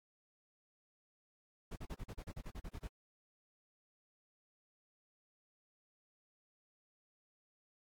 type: noise bursts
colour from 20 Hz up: brown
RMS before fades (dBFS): -44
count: 13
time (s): 1.71-2.879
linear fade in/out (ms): 10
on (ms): 53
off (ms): 40
effects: AAC 64 kbps